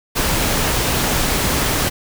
pink noise, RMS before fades -18 dBFS, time 0.15-1.9 s, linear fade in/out 20 ms, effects none

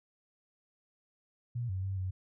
sine tone with pitch steps, 120 / 94 / 96.4 / 93.2 Hz, B2 / F#2 / G2 / F#2, -49 / +28 / -28 / +13 cents, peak -32 dBFS, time 1.55-2.11 s, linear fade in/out 10 ms, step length 140 ms, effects none

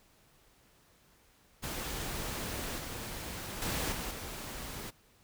pink noise with level steps, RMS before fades -38 / -41 / -34 / -38 / -42 dBFS, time 1.62-4.91 s, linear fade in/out 20 ms, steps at 2.78 / 3.62 / 3.92 / 4.11 s, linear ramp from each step 2 ms, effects pink hiss -65 dBFS RMS until 5.23 s

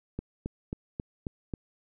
click train, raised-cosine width 3 ms, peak -20 dBFS, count 6, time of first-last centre 0.19-1.538 s, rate 3.71 Hz, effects none

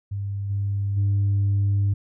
sine tone with level steps, 99.9 Hz, G2, 33 cents sharp, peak -25 / -21 / -16 dBFS, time 0.11-1.94 s, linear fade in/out 10 ms, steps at 0.49 / 0.96 s, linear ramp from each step 20 ms, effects tanh soft clip ceiling -16 dBFS

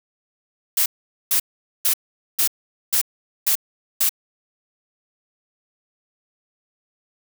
blue noise bursts, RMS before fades -18 dBFS, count 7, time 0.77-4.093 s, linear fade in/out 5 ms, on 89 ms, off 450 ms, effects none

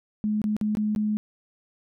sine tone with dropouts, 212.1 Hz, G#3, 37 cents sharp, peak -22 dBFS, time 0.24-1.17 s, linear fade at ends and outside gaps 0 ms, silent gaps 0.417-0.441 / 0.566-0.612 / 0.751-0.771 / 0.95-0.961 s, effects none

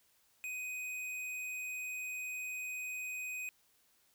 sine tone with hard clipping, 2502 Hz, D#7, 9 cents sharp, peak -40 dBFS, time 0.44-3.49 s, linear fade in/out 0 ms, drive 13 dB, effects white hiss -71 dBFS RMS until 4.14 s

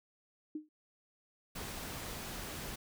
sine tone with exponential decay, 306.4 Hz, D#4, 27 cents flat, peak -34 dBFS, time 0.55-0.69 s, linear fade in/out 5 ms, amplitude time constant 30 ms
pink noise, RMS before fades -43 dBFS, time 1.55-2.76 s, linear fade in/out 10 ms
effects none

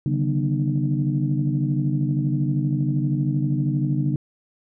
sine tone cluster, 140.2 / 152.9 / 190.4 / 242.1 / 303.6 Hz, C#3 / D#3 / F#3 / B3 / D#4, +20 / -30 / +50 / -34 / -42 cents, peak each -21 / -27 / -29 / -29 / -27 dBFS, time 0.06-4.16 s, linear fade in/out 2 ms, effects tanh soft clip ceiling -9 dBFS

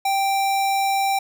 square tone, 784 Hz, G5, in tune, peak -19 dBFS, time 0.05-1.19 s, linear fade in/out 5 ms, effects none

